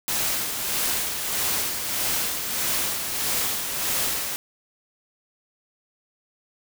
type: noise with tremolo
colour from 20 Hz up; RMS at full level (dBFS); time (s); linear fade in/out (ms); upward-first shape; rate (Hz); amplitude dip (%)
white; -24; 0.08-4.36; 0; sine; 1.6; 45
effects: none